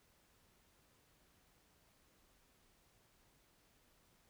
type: silence
effects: pink hiss -72 dBFS RMS until 4.29 s